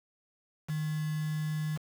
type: tone with quantisation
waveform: sine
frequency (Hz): 154.2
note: D#3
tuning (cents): -15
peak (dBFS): -30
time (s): 0.68-1.78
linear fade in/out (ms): 20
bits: 7
effects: none